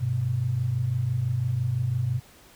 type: tone pair together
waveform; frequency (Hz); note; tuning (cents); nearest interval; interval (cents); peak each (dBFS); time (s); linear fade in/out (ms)
sine; 99.9 / 125.87; G2 / B2; +33 / +33; major third; 400; -29 / -24; 0-2.2; 20
effects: pink hiss -53 dBFS RMS until 2.55 s

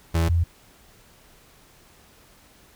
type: tone pair in turn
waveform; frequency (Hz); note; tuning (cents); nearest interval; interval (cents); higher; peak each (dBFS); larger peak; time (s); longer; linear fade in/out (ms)
35% pulse / sine; 82.9 / 84.74; E2 / E2; +10 / +48; unison; 38; second; -17; neither; 0.14-0.29 / 0.29-0.44; neither; 10
effects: pink hiss -54 dBFS RMS until 2.75 s

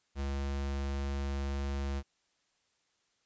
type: tone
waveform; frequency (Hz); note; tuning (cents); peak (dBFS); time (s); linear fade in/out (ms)
square; 69.3; C#2; 0; -33; 0.15-2.03; 50
effects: white hiss -75 dBFS RMS until 3.25 s + resampled to 16000 Hz

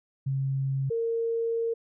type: tone pair in turn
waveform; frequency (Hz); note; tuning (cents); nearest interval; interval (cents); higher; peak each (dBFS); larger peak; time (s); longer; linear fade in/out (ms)
sine; 135.4 / 459.4; C#3 / A#4; -40 / -25; octave + major sixth; 2115; second; -25; neither; 0.26-0.9 / 0.9-1.74; second; 10
effects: none

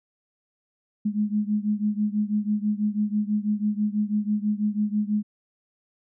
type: beating tone pair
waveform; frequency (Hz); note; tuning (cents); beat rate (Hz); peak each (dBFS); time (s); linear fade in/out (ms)
sine; 207.7 / 213.8; G#3 / A3; 0 / -49; 6.1; -24 / -26; 1.05-5.23; 10
effects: none

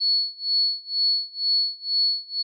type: tone with tremolo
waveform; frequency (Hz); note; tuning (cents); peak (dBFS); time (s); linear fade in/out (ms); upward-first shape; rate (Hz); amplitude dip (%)
sine; 4400; C#8; -14; -17; 0-2.43; 20; sine; 2.1; 95
effects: none

